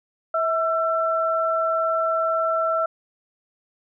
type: tone pair together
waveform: sine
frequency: 649.2 / 1341 Hz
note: E5 / E6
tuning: -27 / +29 cents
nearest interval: octave + minor second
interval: 1256 cents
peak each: -22 dBFS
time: 0.34-2.86 s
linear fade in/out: 5 ms
effects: none